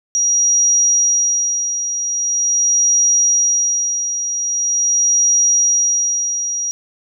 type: tone with tremolo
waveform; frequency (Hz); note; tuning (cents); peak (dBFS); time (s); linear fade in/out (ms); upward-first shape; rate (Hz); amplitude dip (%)
sine; 5740; F8; +47; -10; 0.15-6.71; 0; sine; 0.43; 60
effects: none